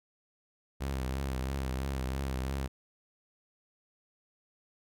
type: tone with vibrato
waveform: sawtooth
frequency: 66.3 Hz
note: C2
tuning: 23 cents sharp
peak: -28 dBFS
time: 0.8-2.68 s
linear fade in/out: 20 ms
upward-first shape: triangle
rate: 3 Hz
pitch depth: 69 cents each way
effects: none